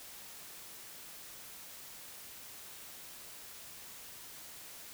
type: silence
effects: white hiss -50 dBFS RMS until 4.93 s